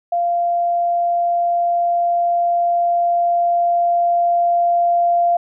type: tone with level ramp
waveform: sine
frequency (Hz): 693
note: F5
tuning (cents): -14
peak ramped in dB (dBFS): -15 to -12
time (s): 0.12-5.37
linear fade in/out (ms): 5
effects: none